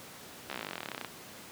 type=slowing click train; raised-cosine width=0.3 ms; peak=-20 dBFS; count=25; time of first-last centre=0.5-1.047 s; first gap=14 ms; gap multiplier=1.04; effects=pink hiss -48 dBFS RMS until 1.51 s + high-pass 150 Hz 12 dB/octave